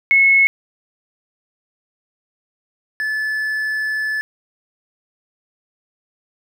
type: tone pair in turn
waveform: sine / triangle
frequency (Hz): 2187 / 1733.7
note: C#7 / A6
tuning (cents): -24 / -26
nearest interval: major third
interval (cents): 402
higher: first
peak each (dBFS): -9 / -17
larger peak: first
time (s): 0.11-0.47 / 3-4.21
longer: second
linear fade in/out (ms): 0
effects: none